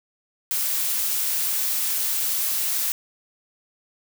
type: noise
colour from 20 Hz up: blue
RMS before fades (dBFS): -24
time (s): 0.51-2.92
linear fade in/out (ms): 0
effects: none